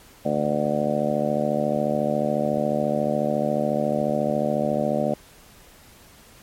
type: harmonic tone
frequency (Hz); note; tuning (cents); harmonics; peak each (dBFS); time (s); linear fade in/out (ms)
74.1; D2; +16; 2 / 3 / 4 / 5 / 6 / 7 / 8 / 9 / 10; -31 / -26 / -31 / -34 / -34 / -29 / -24 / -35 / -31; 0.25-5.14; 5
effects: pink hiss -50 dBFS RMS until 6.42 s + MP3 64 kbps